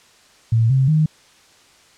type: tone with pitch steps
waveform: sine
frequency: 113.7 / 132.89 / 155.32 Hz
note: A#2 / C3 / D#3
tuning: -43 / +27 / -3 cents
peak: -12 dBFS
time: 0.52-1.06 s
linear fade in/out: 5 ms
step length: 180 ms
effects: white hiss -51 dBFS RMS until 1.97 s + low-pass 7000 Hz 12 dB/octave